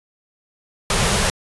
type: band-stop noise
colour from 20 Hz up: pink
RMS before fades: -18 dBFS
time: 0.9-1.3 s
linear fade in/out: 2 ms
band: 230 to 350 Hz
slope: 96 dB/octave
effects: resampled to 24000 Hz